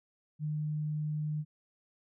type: tone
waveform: sine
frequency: 151.8 Hz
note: D#3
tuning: 42 cents flat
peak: -31 dBFS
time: 0.39-1.45 s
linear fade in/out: 50 ms
effects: none